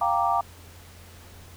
sine chord, G minor seventh, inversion third, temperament equal, 698.5 / 784 / 932.3 / 1174.7 Hz, F5 / G5 / Bb5 / D6, 0 / 0 / 0 / 0 cents, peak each -26 dBFS, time 0.01-0.41 s, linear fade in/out 5 ms, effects added 86 Hz sine -47 dBFS peak until 1.56 s + pink hiss -50 dBFS RMS until 1.56 s

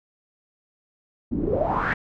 pink noise with low-pass filter sweep, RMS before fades -24 dBFS, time 1.31-1.94 s, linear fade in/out 10 ms, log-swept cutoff 230 to 1900 Hz, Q 6.5, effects none

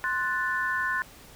sine chord, F# diminished, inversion second, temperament equal, 1046.5 / 1480 / 1760 Hz, C6 / F#6 / A6, 0 / 0 / 0 cents, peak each -31 / -29 / -29 dBFS, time 0.04-1.02 s, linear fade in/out 0 ms, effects pink hiss -50 dBFS RMS until 1.35 s

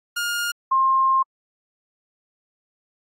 sawtooth / sine tone pair in turn, 1417 / 1061.6 Hz, F6 / C6, +25 / +25 cents, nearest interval perfect fourth, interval 500 cents, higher first, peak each -19 / -15 dBFS, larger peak second, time 0.16-0.52 / 0.71-1.23 s, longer second, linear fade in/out 10 ms, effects AAC 48 kbps

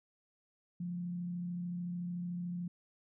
sine tone with frequency modulation, 175.7 Hz, F3, 11 cents sharp, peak -36 dBFS, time 0.8-2.68 s, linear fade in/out 5 ms, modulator 33.6 Hz, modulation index 0.22, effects none

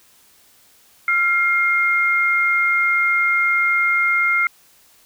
sine tone pair together, 1380.8 / 2124 Hz, F6 / C7, -20 / +25 cents, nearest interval perfect fifth, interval 745 cents, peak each -19 / -16 dBFS, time 1.08-4.47 s, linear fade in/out 2 ms, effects white hiss -53 dBFS RMS until 5.05 s

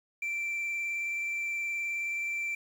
sine tone with vibrato, 2346 Hz, D7, 2 cents flat, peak -28 dBFS, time 0.22-2.55 s, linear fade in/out 5 ms, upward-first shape sine, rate 19 Hz, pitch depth 11 cents each way, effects tanh soft clip ceiling -29 dBFS + 9-bit

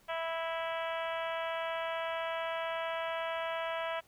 harmonic tone, 328.7 Hz, E4, 5 cents flat, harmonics 2 / 3 / 4 / 5 / 6 / 7 / 8 / 9 / 10, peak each -36 / -40 / -42 / -44 / -46 / -47 / -48 / -49 / -50 dBFS, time 0.08-4.01 s, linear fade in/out 20 ms, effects pink hiss -65 dBFS RMS until 4.07 s

